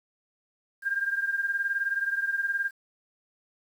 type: beating tone pair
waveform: sine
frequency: 1598 / 1617 Hz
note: G6 / G#6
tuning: +33 / -47 cents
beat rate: 19 Hz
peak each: -27 / -31 dBFS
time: 0.82-2.71 s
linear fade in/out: 50 ms
effects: 9-bit